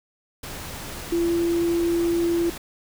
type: tone in noise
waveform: sine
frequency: 340 Hz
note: F4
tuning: 46 cents flat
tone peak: -19 dBFS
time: 1.12-2.5 s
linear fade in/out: 5 ms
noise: pink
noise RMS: -35 dBFS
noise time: 0.43-2.58 s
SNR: +13 dB
effects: none